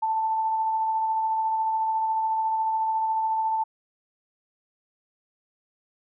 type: tone with tremolo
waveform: sine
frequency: 884 Hz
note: A5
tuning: 8 cents sharp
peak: -21 dBFS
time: 0.02-3.64 s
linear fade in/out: 10 ms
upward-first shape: sine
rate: 14 Hz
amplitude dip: 25%
effects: none